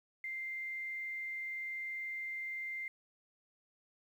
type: tone with quantisation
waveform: sine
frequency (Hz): 2093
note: C7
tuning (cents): 0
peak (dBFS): -38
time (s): 0.24-2.88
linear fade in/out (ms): 2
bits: 11
effects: none